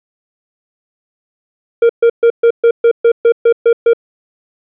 triangle tone bursts, 466.2 Hz, A#4, in tune, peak -3 dBFS, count 11, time 1.82-3.934 s, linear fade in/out 5 ms, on 74 ms, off 130 ms, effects resampled to 8000 Hz

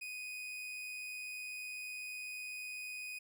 40% pulse tone with amplitude modulation, 2492 Hz, D#7, 2 cents sharp, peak -40 dBFS, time 0.01-3.19 s, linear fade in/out 10 ms, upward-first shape sine, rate 100 Hz, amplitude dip 30%, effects none

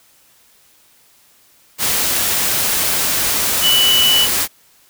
sine tone in noise, 2968 Hz, F#7, 5 cents sharp, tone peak -11 dBFS, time 3.61-4.28 s, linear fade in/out 50 ms, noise white, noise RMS -17 dBFS, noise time 1.78-4.48 s, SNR +3 dB, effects white hiss -52 dBFS RMS until 4.89 s

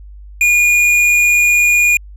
sine tone with hard clipping, 2436 Hz, D#7, 37 cents flat, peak -10 dBFS, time 0.41-1.97 s, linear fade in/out 2 ms, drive 9 dB, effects added 50 Hz sine -32 dBFS peak until 2.16 s

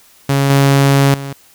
sawtooth tone with level steps, 138.59 Hz, C#3, in tune, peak -7 / -4 / -19 dBFS, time 0.29-1.33 s, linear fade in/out 5 ms, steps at 0.5 / 1.14 s, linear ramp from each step 2 ms, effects white hiss -47 dBFS RMS until 1.54 s

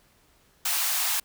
white high-pass noise, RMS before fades -26 dBFS, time 0.65-1.2 s, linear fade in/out 5 ms, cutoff 680 Hz, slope 48 dB/octave, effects pink hiss -62 dBFS RMS until 1.24 s

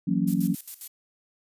sine chord, F# dominant seventh, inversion third, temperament just, 166.5 / 185 / 231.2 / 277.5 Hz, E3 / F#3 / A#3 / C#4, +18 / 0 / -14 / +2 cents, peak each -28 / -25 / -28 / -28 dBFS, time 0.07-0.55 s, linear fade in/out 10 ms
violet noise with tremolo, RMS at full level -35 dBFS, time 0.27-0.88 s, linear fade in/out 10 ms, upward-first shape square, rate 7.4 Hz, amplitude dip 80%
effects resampled to 32000 Hz

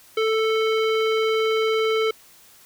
square tone with low-pass filter, 441.1 Hz, A4, 4 cents sharp, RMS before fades -21 dBFS, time 0.17-2.11 s, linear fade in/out 5 ms, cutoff 3100 Hz, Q 1.7, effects white hiss -51 dBFS RMS until 2.65 s

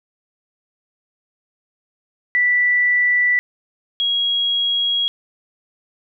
sine tone pair in turn, 1968 / 3300 Hz, B6 / G#7, -7 / -12 cents, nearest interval major sixth, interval 895 cents, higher second, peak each -13 / -16 dBFS, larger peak first, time 2.35-3.39 / 4-5.08 s, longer second, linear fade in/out 0 ms, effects none

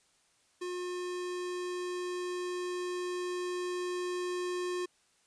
square tone with level ramp, 358.8 Hz, F4, 47 cents sharp, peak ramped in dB -36 to -33 dBFS, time 0.61-4.86 s, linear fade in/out 10 ms, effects white hiss -69 dBFS RMS until 5.26 s + resampled to 22050 Hz

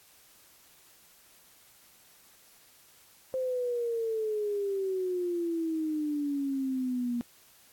sine exponential sweep, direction down, 523 to 237 Hz, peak -28 dBFS, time 3.34-7.21 s, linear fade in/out 0 ms, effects white hiss -59 dBFS RMS until 7.72 s + AAC 64 kbps

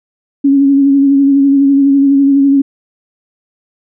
sine tone with vibrato, 277.2 Hz, C#4, in tune, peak -5 dBFS, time 0.44-2.62 s, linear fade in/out 10 ms, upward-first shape sine, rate 12 Hz, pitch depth 29 cents each way, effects none

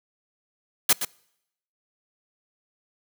white noise with echo, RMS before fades -17 dBFS, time 0.89-0.93 s, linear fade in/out 5 ms, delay 120 ms, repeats 1, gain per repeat -10 dB, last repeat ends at 1.05 s, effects noise-tail reverb RT60 0.8 s tail -26 dB re dry + high-pass 150 Hz 12 dB/octave

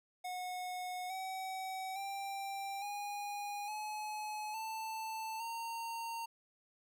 square tone with pitch steps, 729 / 757.8 / 787.7 / 818.7 / 851.1 / 884.6 / 919.5 Hz, F#5 / F#5 / G5 / G#5 / G#5 / A5 / A#5, -26 / +41 / +8 / -25 / +42 / +9 / -24 cents, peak -40 dBFS, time 0.24-6.26 s, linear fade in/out 10 ms, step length 860 ms, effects none

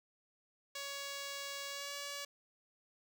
5% pulse tone with pitch glide, 560 to 568.5 Hz, C#5 to C#5, +18 to +44 cents, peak -30 dBFS, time 0.75-2.25 s, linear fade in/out 5 ms, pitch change +26 cents, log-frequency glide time 1.68-1.95 s, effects none

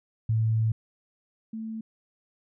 sine tone pair in turn, 111.2 / 221.8 Hz, A2 / A3, +19 / +14 cents, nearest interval octave, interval 1195 cents, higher second, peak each -21 / -32 dBFS, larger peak first, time 0.29-0.72 / 1.53-1.81 s, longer first, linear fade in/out 5 ms, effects none

